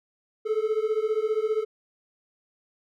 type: beating tone pair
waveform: triangle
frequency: 426.9 / 441.9 Hz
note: G#4 / A4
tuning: +48 / +7 cents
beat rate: 15 Hz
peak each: -24 dBFS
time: 0.45-1.65 s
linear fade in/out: 20 ms
effects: none